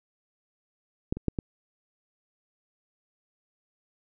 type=clicks; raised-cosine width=3 ms; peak=-13 / -23 / -11 / -16 dBFS; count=4; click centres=1.125 / 1.17 / 1.283 / 1.388 s; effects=none